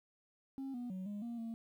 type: tone with pitch steps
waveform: sine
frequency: 269.5 / 243.6 / 186.7 / 205.4 / 235.5 / 228 Hz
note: C#4 / B3 / F#3 / G#3 / A#3 / A#3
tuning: -49 / -24 / +16 / -19 / +18 / -38 cents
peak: -37 dBFS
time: 0.58-1.54 s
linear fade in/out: 0 ms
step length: 160 ms
effects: tanh soft clip ceiling -39 dBFS + 12-bit

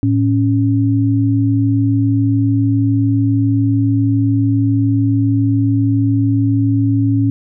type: tone pair together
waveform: sine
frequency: 110.01 / 277.2 Hz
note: A2 / C#4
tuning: 0 / 0 cents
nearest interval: octave + major third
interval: 1600 cents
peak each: -13 / -14 dBFS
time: 0.03-7.3 s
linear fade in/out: 0 ms
effects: none

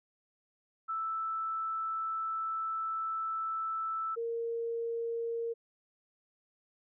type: tone pair in turn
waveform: sine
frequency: 1319 / 463.2 Hz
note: E6 / A#4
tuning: +1 / -11 cents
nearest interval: octave + tritone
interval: 1812 cents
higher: first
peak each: -32 / -32 dBFS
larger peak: neither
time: 0.88-4.16 / 4.16-5.54 s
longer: first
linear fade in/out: 20 ms
effects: none

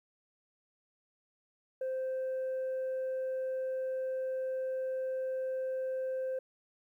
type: tone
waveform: sine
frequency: 521 Hz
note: C5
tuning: 7 cents flat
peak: -30 dBFS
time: 1.81-6.39 s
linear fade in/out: 5 ms
effects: tanh soft clip ceiling -31 dBFS + 12-bit

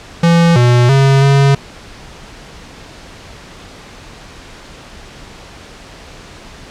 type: tone with pitch steps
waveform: square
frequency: 168.9 / 121.7 / 136.5 / 138.6 Hz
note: E3 / B2 / C#3 / C#3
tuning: +42 / -25 / -26 / 0 cents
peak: -7 dBFS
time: 0.23-1.55 s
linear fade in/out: 5 ms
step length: 330 ms
effects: pink hiss -35 dBFS RMS until 6.7 s + low-pass 6000 Hz 12 dB/octave

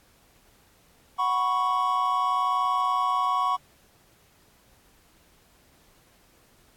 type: chord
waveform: triangle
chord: F# suspended fourth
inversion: none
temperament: equal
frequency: 740 / 987.8 / 1108.7 Hz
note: F#5 / B5 / C#6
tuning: 0 / 0 / 0 cents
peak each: -28 / -26 / -22 dBFS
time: 1.18-3.57 s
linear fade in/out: 20 ms
effects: pink hiss -60 dBFS RMS until 6.76 s + AAC 64 kbps

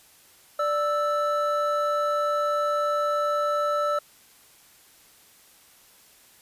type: tone pair together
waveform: triangle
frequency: 588.2 / 1318.5 Hz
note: D5 / E6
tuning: +3 / 0 cents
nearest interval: octave + major second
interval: 1397 cents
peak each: -23 dBFS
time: 0.59-3.99 s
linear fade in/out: 5 ms
effects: white hiss -55 dBFS RMS until 6.41 s + resampled to 32000 Hz

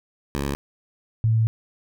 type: tone pair in turn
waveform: 10% pulse / sine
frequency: 70.1 / 111.92 Hz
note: C#2 / A2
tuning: +20 / +30 cents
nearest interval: minor sixth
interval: 810 cents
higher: second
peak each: -16 dBFS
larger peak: neither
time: 0.35-0.55 / 1.24-1.47 s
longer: second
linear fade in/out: 0 ms
effects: none

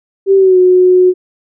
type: tone with pitch glide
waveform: sine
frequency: 389.6 to 365.6 Hz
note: G4 to F#4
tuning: -11 to -21 cents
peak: -4 dBFS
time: 0.26-1.14 s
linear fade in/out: 50 ms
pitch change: -110 cents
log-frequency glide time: 0.36-0.58 s
effects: none

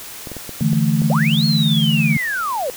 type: clicks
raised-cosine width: 2 ms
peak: -17 dBFS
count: 7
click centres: 0.272 / 0.317 / 0.367 / 0.493 / 0.608 / 0.731 / 1.019 s
type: chord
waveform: sine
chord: D suspended second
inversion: none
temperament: equal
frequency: 146.83 / 164.81 / 220 Hz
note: D3 / E3 / A3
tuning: 0 / 0 / 0 cents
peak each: -18 dBFS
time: 0.61-2.17 s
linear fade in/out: 5 ms
type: linear two-way sweep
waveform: sine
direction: up then down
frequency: 472.7 to 4350 to 472.7 Hz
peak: -19 dBFS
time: 1.1-2.7 s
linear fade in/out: 0 ms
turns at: 1.45 s
effects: white hiss -34 dBFS RMS until 2.76 s

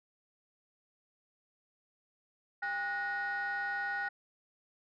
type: tone cluster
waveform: sine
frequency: 803 / 1460 / 1870 Hz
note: G5 / F#6 / A#6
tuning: +41 / -24 / +5 cents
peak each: -37 / -34 / -37 dBFS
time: 2.62-4.09 s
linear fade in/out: 10 ms
effects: tanh soft clip ceiling -28 dBFS

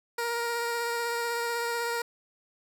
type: tone with vibrato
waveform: 15% pulse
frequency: 470 Hz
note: A#4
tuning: 14 cents sharp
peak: -22 dBFS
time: 0.18-2.02 s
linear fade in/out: 5 ms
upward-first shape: triangle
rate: 16 Hz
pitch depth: 18 cents each way
effects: none

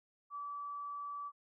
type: tone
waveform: sine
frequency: 1153 Hz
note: D6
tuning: 32 cents flat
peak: -40 dBFS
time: 0.3-1.32 s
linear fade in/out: 50 ms
effects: none

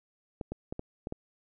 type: clicks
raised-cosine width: 2 ms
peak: -22 dBFS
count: 6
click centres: 0.412 / 0.52 / 0.725 / 0.794 / 1.071 / 1.124 s
effects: none

